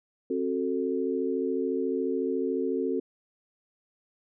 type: chord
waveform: sine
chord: F# diminished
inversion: second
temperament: just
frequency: 266.4 / 370 / 444 Hz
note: C4 / F#4 / A4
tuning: +31 / 0 / +16 cents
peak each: -30 dBFS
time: 0.3-3 s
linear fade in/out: 5 ms
effects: none